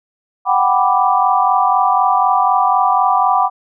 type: chord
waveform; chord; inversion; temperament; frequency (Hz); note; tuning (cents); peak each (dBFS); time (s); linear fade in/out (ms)
sine; G major seventh; third; equal; 740 / 784 / 987.8 / 1174.7; F#5 / G5 / B5 / D6; 0 / 0 / 0 / 0; -16; 0.45-3.5; 50
effects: none